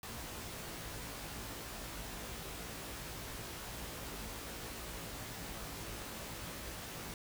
pink noise with comb filter, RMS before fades -45 dBFS, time 0.03-7.14 s, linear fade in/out 2 ms, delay 18 ms, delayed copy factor +0.9, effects none

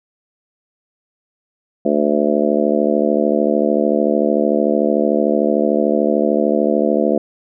harmonic tone, 73.42 Hz, D2, in tune, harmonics 3 / 4 / 5 / 6 / 7 / 8 / 9, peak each -19 / -20 / -20 / -24 / -19 / -24 / -21 dBFS, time 1.85-7.18 s, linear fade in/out 5 ms, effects none

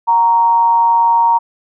sine tone with amplitude modulation, 931 Hz, A#5, 2 cents flat, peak -6 dBFS, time 0.07-1.39 s, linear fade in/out 20 ms, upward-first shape sine, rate 189 Hz, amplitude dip 45%, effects none

